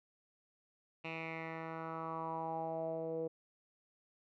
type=tone with low-pass filter sweep; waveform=10% pulse; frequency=162.5 Hz; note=E3; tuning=24 cents flat; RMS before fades=-41 dBFS; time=1.04-3.28 s; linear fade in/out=10 ms; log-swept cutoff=2700 to 470 Hz; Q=4.9; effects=none